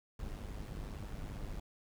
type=noise with amplitude modulation; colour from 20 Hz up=brown; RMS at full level=-40 dBFS; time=0.19-1.6 s; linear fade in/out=5 ms; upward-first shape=sine; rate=102 Hz; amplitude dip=60%; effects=none